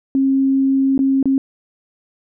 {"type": "tone with dropouts", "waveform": "sine", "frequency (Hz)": 269.4, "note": "C#4", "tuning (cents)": -49, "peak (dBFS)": -12, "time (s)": [0.15, 1.38], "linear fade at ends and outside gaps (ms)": 1, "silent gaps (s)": [[0.978, 0.991], [1.228, 1.256]], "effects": []}